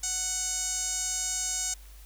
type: tone with band-pass filter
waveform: sawtooth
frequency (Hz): 741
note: F#5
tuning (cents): +2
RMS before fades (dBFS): -31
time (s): 0.03-1.74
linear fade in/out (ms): 5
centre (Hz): 7000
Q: 5.2
effects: added 50 Hz sine -46 dBFS peak until 2.05 s + white hiss -56 dBFS RMS until 2.05 s

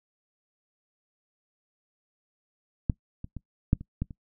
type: clicks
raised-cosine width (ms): 5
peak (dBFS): -10 / -24 / -24 / -8 / -27 / -16 / -29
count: 7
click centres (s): 2.898 / 3.244 / 3.367 / 3.731 / 3.81 / 4.02 / 4.108
effects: noise-tail reverb RT60 0.1 s tail -22 dB re dry

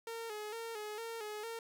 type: tone with vibrato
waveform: sawtooth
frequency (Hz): 440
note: A4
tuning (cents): 0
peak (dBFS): -37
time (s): 0.07-1.59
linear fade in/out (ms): 2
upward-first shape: square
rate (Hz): 2.2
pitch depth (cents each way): 70
effects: none

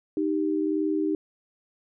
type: tone pair together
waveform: sine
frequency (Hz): 310.1 / 392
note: D#4 / G4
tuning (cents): -6 / 0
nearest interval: major third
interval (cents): 406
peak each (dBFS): -24 / -28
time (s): 0.17-1.15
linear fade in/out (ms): 2
effects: none

